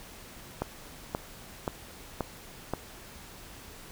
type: click train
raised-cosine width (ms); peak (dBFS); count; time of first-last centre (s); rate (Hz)
1; -15; 5; 0.62-2.736; 1.89
effects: pink hiss -48 dBFS RMS until 3.91 s